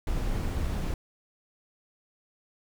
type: noise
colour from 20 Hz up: brown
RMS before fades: -29 dBFS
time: 0.07-0.94 s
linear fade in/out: 2 ms
effects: none